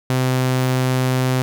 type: tone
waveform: sawtooth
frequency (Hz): 128.7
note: C3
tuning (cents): -28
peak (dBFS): -12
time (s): 0.1-1.42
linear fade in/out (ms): 0
effects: none